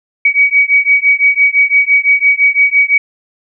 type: beating tone pair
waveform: sine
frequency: 2260 / 2265.9 Hz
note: C#7 / C#7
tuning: +33 / +37 cents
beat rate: 5.9 Hz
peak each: -10 dBFS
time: 0.25-2.98 s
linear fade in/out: 5 ms
effects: none